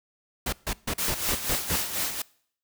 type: noise bursts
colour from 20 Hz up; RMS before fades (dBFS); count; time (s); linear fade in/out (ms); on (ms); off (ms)
pink; -28; 7; 0.46-1.762; 5; 66; 140
type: noise with tremolo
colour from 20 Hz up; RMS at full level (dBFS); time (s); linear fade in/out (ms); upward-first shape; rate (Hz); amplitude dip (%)
white; -27; 0.98-2.22; 5; sine; 4.1; 60
effects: noise-tail reverb RT60 0.6 s tail -23 dB re dry